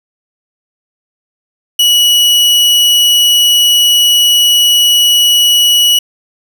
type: tone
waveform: 40% pulse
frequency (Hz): 2930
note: F#7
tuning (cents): -18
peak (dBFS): -5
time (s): 1.79-5.99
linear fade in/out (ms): 5
effects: none